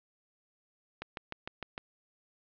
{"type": "click train", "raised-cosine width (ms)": 0.3, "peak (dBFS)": -21, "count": 6, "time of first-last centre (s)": [1.02, 1.779], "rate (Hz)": 6.59, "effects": ["low-pass 4000 Hz 12 dB/octave"]}